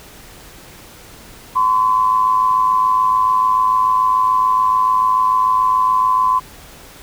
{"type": "tone pair together", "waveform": "sine", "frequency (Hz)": [1023.1, 1130], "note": ["C6", "C#6"], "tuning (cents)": [-39, 33], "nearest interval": "major second", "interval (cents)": 172, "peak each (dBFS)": [-12, -20], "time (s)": [1.55, 6.4], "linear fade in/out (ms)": 20, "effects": ["pink hiss -40 dBFS RMS until 7.02 s"]}